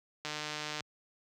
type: click train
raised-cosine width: 0.2 ms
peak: -20 dBFS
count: 85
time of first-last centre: 0.25-0.806 s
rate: 151 Hz
effects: high-pass 80 Hz 12 dB/octave